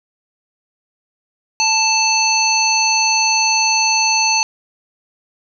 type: harmonic tone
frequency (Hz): 880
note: A5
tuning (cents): 0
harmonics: 1 / 3 / 5 / 7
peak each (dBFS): -18 / -18 / -18 / -18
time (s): 1.6-4.43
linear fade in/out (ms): 0
effects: none